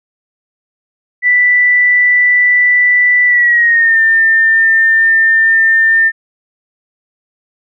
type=tone with pitch glide; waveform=sine; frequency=1975.5 to 1801.1 Hz; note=B6 to A6; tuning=0 to +40 cents; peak=-6 dBFS; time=1.22-6.12 s; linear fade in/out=50 ms; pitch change=-160 cents; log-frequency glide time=3.26-3.99 s; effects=none